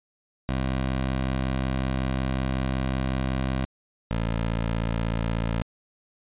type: tone pair in turn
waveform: 15% pulse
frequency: 65.41 / 56.47 Hz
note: C2 / A1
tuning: 0 / +46 cents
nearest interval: minor third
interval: 254 cents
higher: first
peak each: -18 dBFS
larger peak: neither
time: 0.49-3.65 / 4.11-5.62 s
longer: first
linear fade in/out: 0 ms
effects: resampled to 8000 Hz